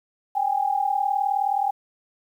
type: tone pair together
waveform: sine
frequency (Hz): 784 / 823.3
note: G5 / G#5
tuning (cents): 0 / -15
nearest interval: minor second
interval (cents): 85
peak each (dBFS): -23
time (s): 0.35-1.71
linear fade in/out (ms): 10
effects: 9-bit